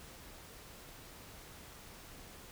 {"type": "silence", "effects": ["pink hiss -53 dBFS RMS until 2.51 s"]}